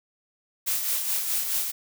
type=noise with tremolo; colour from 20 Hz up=blue; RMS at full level=-25 dBFS; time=0.66-1.72 s; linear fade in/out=20 ms; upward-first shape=sine; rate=4.7 Hz; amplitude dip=45%; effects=none